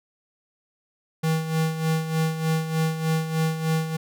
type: tone with tremolo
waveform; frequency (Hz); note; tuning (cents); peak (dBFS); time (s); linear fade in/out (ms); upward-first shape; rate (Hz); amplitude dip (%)
square; 160; D#3; +49; -20; 1.23-3.97; 10; sine; 3.3; 65
effects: none